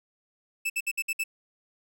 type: tone bursts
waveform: 45% pulse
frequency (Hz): 2629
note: E7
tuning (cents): -5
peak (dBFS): -26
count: 6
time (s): 0.65-1.239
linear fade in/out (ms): 10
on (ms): 49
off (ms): 59
effects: none